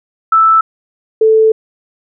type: tone pair in turn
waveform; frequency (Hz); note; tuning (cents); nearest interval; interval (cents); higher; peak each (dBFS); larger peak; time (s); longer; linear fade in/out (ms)
sine; 1318.5 / 440; E6 / A4; 0 / 0; octave + perfect fifth; 1900; first; -5; neither; 0.32-0.61 / 1.21-1.52; second; 5
effects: none